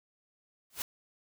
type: noise with exponential growth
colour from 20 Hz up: white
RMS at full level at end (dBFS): -30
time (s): 0.7-0.82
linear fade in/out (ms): 1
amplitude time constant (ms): 24
effects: none